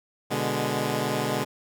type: chord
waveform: 10% pulse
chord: G# diminished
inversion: first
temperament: equal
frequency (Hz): 123.47 / 146.83 / 207.7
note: B2 / D3 / G#3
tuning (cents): 0 / 0 / 0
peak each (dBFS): -21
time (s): 0.3-1.45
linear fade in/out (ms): 20
effects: none